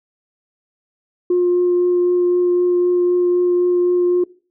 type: tone with vibrato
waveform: sine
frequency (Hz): 355.5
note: F4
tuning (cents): +31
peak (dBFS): -11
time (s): 1.3-4.24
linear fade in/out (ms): 5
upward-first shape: triangle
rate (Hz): 3.9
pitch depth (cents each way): 10
effects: noise-tail reverb RT60 0.4 s tail -22 dB re dry + tanh soft clip ceiling -9 dBFS